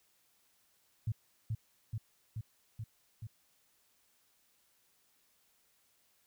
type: tone with echo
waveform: sine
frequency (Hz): 110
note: A2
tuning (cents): 0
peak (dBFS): -30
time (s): 1.07-1.12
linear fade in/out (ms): 5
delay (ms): 430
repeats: 5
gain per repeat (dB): -2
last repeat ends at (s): 3.27
effects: white hiss -72 dBFS RMS until 6.26 s